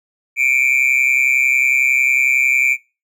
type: tone with amplitude modulation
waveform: triangle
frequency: 2349 Hz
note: D7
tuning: in tune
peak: -7 dBFS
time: 0.36-2.77 s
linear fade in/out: 50 ms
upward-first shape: sine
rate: 131 Hz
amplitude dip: 95%
effects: noise-tail reverb RT60 0.3 s tail -22 dB re dry